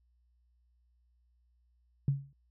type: tone with exponential decay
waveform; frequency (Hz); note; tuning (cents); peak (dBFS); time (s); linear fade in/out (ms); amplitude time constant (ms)
sine; 138.59; C#3; 0; -22; 2.08-2.33; 2; 54
effects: added 60 Hz sine -67 dBFS peak until 2.5 s